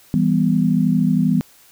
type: chord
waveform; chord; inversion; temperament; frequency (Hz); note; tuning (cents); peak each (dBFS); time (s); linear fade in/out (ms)
sine; E minor; none; just; 164.81 / 197.78 / 247.2; E3 / G3 / B3; 0 / +16 / +2; -18; 0.14-1.41; 0
effects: white hiss -50 dBFS RMS until 1.71 s